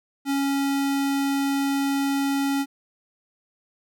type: tone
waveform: square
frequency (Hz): 277.2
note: C#4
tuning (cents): 0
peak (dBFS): -22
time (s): 0.25-2.66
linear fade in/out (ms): 50
effects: none